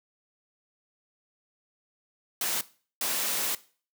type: noise bursts at uneven times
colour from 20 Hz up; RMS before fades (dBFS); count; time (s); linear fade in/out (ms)
white; -29; 2; 2.41-2.61 / 3.01-3.55; 2
effects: noise-tail reverb RT60 0.4 s tail -18 dB re dry + high-pass 200 Hz 12 dB/octave